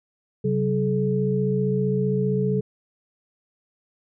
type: tone cluster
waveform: sine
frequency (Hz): 134.2 / 189.5 / 427.8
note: C3 / F#3 / A4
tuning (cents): +44 / +42 / -49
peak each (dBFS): -24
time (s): 0.44-2.61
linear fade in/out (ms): 10
effects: none

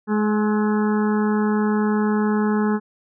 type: harmonic tone with a mistuned harmonic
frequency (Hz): 211.5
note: G#3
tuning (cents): +32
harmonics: 1 / 2 / 4 / 5 / 6 / 7 / 8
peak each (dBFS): -18 / -24 / -30 / -32 / -34 / -35 / -36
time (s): 0.07-2.8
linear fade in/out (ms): 50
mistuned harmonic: 6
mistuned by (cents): +33
effects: none

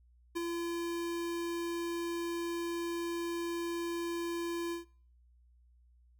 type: tone with ADSR envelope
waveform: square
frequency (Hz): 340.5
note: F4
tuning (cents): -44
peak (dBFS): -32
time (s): 0.35-4.85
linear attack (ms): 19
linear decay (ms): 18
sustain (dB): -3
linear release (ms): 130
effects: noise-tail reverb RT60 0.5 s tail -23 dB re dry + added 60 Hz sine -61 dBFS peak until 6.19 s

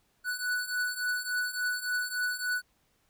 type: beating tone pair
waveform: square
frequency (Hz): 1480 / 1483.5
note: F#6 / F#6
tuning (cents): 0 / +4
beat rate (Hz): 3.5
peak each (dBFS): -35 / -32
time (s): 0.24-2.62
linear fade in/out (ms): 50
effects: pink hiss -71 dBFS RMS until 3.09 s

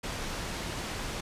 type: low-pass noise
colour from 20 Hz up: pink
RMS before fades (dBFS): -36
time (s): 0.03-1.21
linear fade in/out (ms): 10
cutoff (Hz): 7500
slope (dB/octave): 12
effects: resampled to 32000 Hz

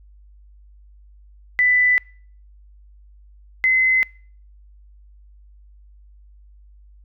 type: tone pair in turn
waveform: sine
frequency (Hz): 1991 / 2046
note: B6 / C7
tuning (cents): +14 / -39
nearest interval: unison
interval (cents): 47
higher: second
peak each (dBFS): -13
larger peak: neither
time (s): 1.59-1.98 / 3.64-4.03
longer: neither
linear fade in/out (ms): 0
effects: noise-tail reverb RT60 0.5 s tail -26 dB re dry + added 50 Hz sine -45 dBFS peak until 7.04 s

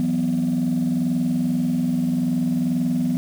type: chord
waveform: sine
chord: E suspended second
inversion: none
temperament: just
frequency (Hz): 164.81 / 185.42 / 247.2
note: E3 / F#3 / B3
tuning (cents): 0 / +4 / +2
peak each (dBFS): -24 / -24 / -19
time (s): 0-3.17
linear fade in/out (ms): 0
effects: tanh soft clip ceiling -14 dBFS + 7-bit

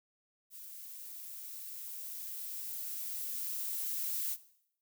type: noise with level ramp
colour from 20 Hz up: violet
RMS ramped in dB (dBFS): -49 to -35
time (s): 0.5-4.37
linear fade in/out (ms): 50
effects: noise-tail reverb RT60 0.7 s tail -17 dB re dry

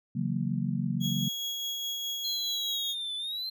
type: chord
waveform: sine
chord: F# dominant seventh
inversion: second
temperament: just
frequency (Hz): 138.75 / 166.5 / 185 / 231.2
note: C#3 / E3 / F#3 / A#3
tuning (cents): +2 / +18 / 0 / -14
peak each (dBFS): -32 / -35 / -32 / -33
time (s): 0.15-1.29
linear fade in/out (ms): 10
type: tone with tremolo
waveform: 35% pulse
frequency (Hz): 3322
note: G#7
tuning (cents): 0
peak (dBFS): -29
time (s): 1-2.95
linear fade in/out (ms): 50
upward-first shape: sine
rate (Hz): 4.8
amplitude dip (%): 25
type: linear two-way sweep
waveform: triangle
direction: down then up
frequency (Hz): 4170 to 3477 to 4170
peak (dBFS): -31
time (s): 2.24-3.5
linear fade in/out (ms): 10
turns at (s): 3.16
effects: none

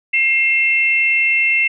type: tone pair together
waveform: sine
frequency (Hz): 2124 / 2685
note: C7 / E7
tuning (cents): +25 / +31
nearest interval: major third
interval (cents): 406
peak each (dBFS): -15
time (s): 0.13-1.68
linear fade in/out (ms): 10
effects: none

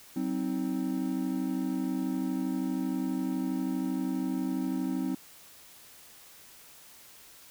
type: chord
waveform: triangle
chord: C diminished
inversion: second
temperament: just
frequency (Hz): 188.37 / 261.6 / 314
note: Gb3 / C4 / Eb4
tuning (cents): +31 / 0 / +16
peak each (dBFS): -33 / -29 / -32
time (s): 0.16-5.15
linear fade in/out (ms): 5
effects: white hiss -53 dBFS RMS until 7.5 s

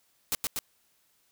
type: noise with echo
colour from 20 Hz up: white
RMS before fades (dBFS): -28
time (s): 0.32-0.35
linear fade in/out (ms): 0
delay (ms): 120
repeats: 2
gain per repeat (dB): -2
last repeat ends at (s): 0.59
effects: white hiss -69 dBFS RMS until 1.31 s

